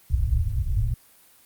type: low-pass noise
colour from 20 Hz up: white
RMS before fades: -23 dBFS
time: 0.1-0.94 s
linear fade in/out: 5 ms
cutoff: 110 Hz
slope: 48 dB/octave
effects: white hiss -55 dBFS RMS until 1.45 s + Opus 32 kbps